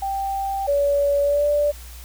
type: tone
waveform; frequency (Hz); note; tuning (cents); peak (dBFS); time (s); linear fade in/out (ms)
sine; 784; G5; 0; -22; 0.02-0.67; 5
type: tone with pitch glide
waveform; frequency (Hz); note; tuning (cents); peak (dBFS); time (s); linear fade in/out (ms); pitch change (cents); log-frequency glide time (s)
sine; 569 to 585.3; C#5 to D5; +45 to -6; -16; 0.67-1.72; 20; +49; 1.22-1.46
effects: added 60 Hz sine -37 dBFS peak until 2.04 s + white hiss -44 dBFS RMS until 2.04 s